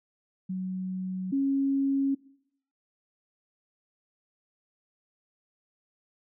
sine tone pair in turn, 186.2 / 274.1 Hz, F#3 / C#4, +11 / -19 cents, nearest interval perfect fifth, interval 670 cents, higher second, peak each -29 / -23 dBFS, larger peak second, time 0.49-1.32 / 1.32-2.15 s, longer neither, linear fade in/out 10 ms, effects noise-tail reverb RT60 0.7 s tail -21 dB re dry

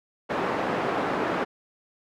pink band-pass noise, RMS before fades -27 dBFS, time 0.29-1.45 s, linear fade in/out 20 ms, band 290 to 1400 Hz, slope 12 dB/octave, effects none

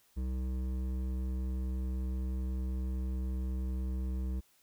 sine tone with hard clipping, 63.9 Hz, C2, 40 cents flat, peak -34 dBFS, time 0.16-4.41 s, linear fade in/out 20 ms, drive 11 dB, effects white hiss -68 dBFS RMS until 4.62 s

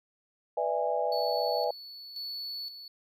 sine chord, E dominant seventh, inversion second, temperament just, 494.4 / 593.3 / 659.3 / 824.1 Hz, B4 / D5 / E5 / G#5, +2 / +18 / 0 / -14 cents, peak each -32 dBFS, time 0.57-1.71 s, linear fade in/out 5 ms
triangle tone with tremolo, 4435 Hz, C#8, in tune, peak -34 dBFS, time 1.12-2.88 s, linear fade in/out 2 ms, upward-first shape square, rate 0.96 Hz, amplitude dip 60%
effects none

